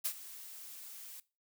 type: noise with ADSR envelope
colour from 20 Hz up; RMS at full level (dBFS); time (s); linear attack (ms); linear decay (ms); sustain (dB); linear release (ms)
blue; -33; 0.04-1.2; 16; 71; -16; 3
effects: noise-tail reverb RT60 0.3 s tail -20 dB re dry